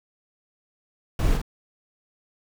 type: noise with echo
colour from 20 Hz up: brown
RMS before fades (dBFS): -22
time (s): 1.19-1.37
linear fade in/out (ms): 2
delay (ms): 46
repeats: 1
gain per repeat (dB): -4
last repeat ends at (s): 1.416
effects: none